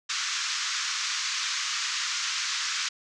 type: band-pass noise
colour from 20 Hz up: white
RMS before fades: -30 dBFS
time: 0.09-2.89 s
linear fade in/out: 10 ms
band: 1100 to 6700 Hz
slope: 48 dB/octave
effects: none